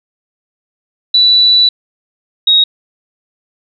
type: tone pair in turn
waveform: sine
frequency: 3957 / 3775 Hz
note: B7 / A#7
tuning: +3 / +21 cents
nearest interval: minor second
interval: 82 cents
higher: first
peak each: -5 dBFS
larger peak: neither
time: 1.14-1.69 / 2.47-2.64 s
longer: first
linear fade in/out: 5 ms
effects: none